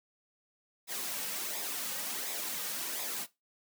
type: noise with flanger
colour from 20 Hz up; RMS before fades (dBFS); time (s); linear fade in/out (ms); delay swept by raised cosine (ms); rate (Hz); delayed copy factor
white; -37; 0.87-3.27; 50; 0.68 to 2.98; 1.4; -0.55
effects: noise-tail reverb RT60 0.2 s tail -17 dB re dry + high-pass 200 Hz 12 dB/octave